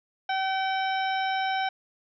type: harmonic tone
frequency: 766 Hz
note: G5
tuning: 40 cents flat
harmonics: 1 / 2 / 3 / 4 / 5 / 7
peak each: -26 / -32 / -36 / -38 / -40 / -43 dBFS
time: 0.29-1.69 s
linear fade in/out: 5 ms
effects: none